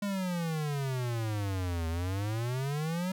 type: exponential two-way sweep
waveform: square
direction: down then up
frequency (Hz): 206.1 to 80.5 to 189.7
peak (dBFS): -31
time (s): 0.02-3.12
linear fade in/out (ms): 5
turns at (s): 1.88
effects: none